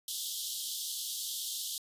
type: high-pass noise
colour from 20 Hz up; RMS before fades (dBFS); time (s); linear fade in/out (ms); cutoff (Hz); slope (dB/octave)
pink; -37; 0.08-1.78; 2; 3100; 96
effects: resampled to 32000 Hz